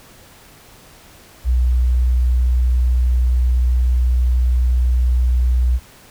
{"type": "tone", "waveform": "sine", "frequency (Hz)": 61.74, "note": "B1", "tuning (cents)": 0, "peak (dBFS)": -12, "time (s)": [1.44, 5.8], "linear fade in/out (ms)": 50, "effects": ["pink hiss -45 dBFS RMS until 6.1 s"]}